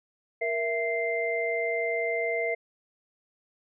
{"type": "tone cluster", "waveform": "sine", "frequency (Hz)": [468.8, 662, 2088], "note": ["A#4", "E5", "C7"], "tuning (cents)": [10, 7, -4], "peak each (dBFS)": -30, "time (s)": [0.41, 2.55], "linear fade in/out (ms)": 10, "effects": []}